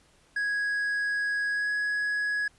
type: tone with pitch glide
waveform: triangle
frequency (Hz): 1660 to 1674.4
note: G#6 to G#6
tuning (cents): -1 to +14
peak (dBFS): -24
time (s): 0.36-2.48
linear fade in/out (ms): 5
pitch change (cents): +15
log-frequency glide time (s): 1.52-1.7
effects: pink hiss -62 dBFS RMS until 2.58 s + resampled to 24000 Hz